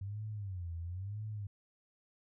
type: tone with vibrato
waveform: sine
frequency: 95 Hz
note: F#2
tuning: 46 cents sharp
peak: -38 dBFS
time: 0.01-1.47 s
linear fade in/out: 5 ms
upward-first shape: sine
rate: 1 Hz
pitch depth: 220 cents each way
effects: none